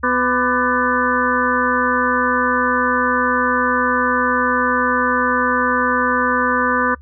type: harmonic tone with a mistuned harmonic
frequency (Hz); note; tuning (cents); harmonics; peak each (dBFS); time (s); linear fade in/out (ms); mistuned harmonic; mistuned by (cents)
250; B3; +21; 1 / 2 / 4 / 5 / 6 / 7; -22 / -22 / -22 / -20 / -20 / -23; 0.03-6.95; 10; 5; -85
effects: noise-tail reverb RT60 0.1 s tail -24 dB re dry + added 72 Hz sine -38 dBFS peak until 7.01 s